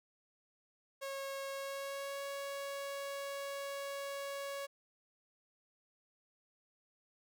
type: tone with pitch glide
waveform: sawtooth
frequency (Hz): 547 to 557.8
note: C#5 to C#5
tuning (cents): -23 to +11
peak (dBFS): -36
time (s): 1.01-4.67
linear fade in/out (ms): 20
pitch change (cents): +34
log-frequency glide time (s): 1.5-2.23
effects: none